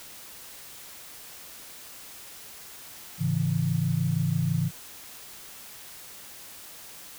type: chord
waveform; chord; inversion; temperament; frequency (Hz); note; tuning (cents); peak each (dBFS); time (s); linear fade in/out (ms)
sine; A major; none; equal with one note detuned; 107.24 / 138.59 / 164.81; A2 / C#3 / E3; -44 / 0 / 0; -30 / -27 / -26; 3.18-4.71; 50
effects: white hiss -45 dBFS RMS until 7.18 s